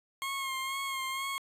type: tone with vibrato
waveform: 20% pulse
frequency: 1077 Hz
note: C6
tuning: 50 cents sharp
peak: -28 dBFS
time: 0.22-1.38 s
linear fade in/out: 0 ms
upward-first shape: sine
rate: 2.1 Hz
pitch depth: 32 cents each way
effects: resampled to 32000 Hz + 10-bit

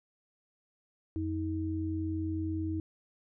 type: tone pair together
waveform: sine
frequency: 88.92 / 317.9 Hz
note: F2 / D#4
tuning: +32 / +37 cents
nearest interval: octave + minor seventh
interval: 2205 cents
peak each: -34 / -33 dBFS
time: 1.16-2.8 s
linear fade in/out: 0 ms
effects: none

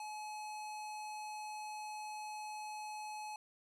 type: tone with low-pass filter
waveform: square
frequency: 851 Hz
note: G#5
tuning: 42 cents sharp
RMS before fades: -45 dBFS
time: 0-3.36 s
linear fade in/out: 2 ms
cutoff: 10000 Hz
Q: 0.99
effects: none

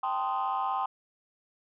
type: chord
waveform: sine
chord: A half-diminished seventh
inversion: third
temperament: equal with one note detuned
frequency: 784 / 880 / 1041.1 / 1244.5 Hz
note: G5 / A5 / C6 / Eb6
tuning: 0 / 0 / -9 / 0 cents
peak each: -30 / -35 / -30 / -34 dBFS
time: 0.03-0.86 s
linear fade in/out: 5 ms
effects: tanh soft clip ceiling -22 dBFS

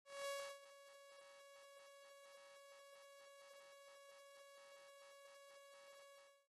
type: tone with ADSR envelope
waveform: sawtooth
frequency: 559 Hz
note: C#5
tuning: 14 cents sharp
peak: -39 dBFS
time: 0.05-6.48 s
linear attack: 240 ms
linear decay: 300 ms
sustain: -18 dB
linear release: 350 ms
effects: noise-tail reverb RT60 0.1 s tail -18 dB re dry + AAC 32 kbps

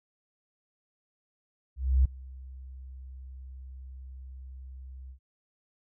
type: tone with ADSR envelope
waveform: sine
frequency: 65.1 Hz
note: C2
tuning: 8 cents flat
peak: -17 dBFS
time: 1.76-5.19 s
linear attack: 290 ms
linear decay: 6 ms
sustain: -24 dB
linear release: 88 ms
effects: none

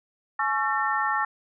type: tone cluster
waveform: sine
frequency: 849 / 1108 / 1350 / 1807 Hz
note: G#5 / C#6 / E6 / A6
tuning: +38 / -1 / +41 / +46 cents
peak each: -28 dBFS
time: 0.39-1.25 s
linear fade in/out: 5 ms
effects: none

